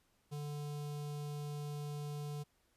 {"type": "tone with notch filter", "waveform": "square", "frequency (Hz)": 146.83, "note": "D3", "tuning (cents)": 0, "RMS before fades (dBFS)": -42, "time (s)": [0.31, 2.44], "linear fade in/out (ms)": 20, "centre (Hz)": 1800, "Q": 1, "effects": ["pink hiss -75 dBFS RMS until 2.76 s", "resampled to 32000 Hz"]}